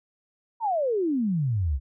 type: exponential sweep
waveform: sine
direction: down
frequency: 955 to 61.74 Hz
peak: -22 dBFS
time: 0.6-1.8 s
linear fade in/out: 50 ms
effects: none